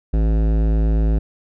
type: tone with hard clipping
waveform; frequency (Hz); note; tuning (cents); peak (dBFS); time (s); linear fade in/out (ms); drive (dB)
sine; 54.2; A1; -25; -16; 0.13-1.19; 10; 16
effects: none